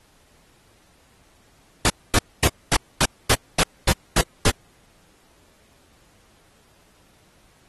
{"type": "noise bursts", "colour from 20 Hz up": "pink", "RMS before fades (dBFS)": -17, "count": 10, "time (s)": [1.85, 4.5], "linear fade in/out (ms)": 2, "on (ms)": 49, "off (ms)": 240, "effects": ["pink hiss -58 dBFS RMS until 7.68 s", "AAC 32 kbps"]}